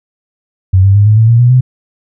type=tone with pitch steps; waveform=sine; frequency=94 / 98.16 / 102.51 / 107.05 / 111.79 / 116.73 / 121.9 / 127.3 Hz; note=F#2 / G2 / G#2 / A2 / A2 / A#2 / B2 / C3; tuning=+28 / +3 / -22 / -47 / +28 / +3 / -22 / -47 cents; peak=-3 dBFS; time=0.73-1.61 s; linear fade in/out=10 ms; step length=110 ms; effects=none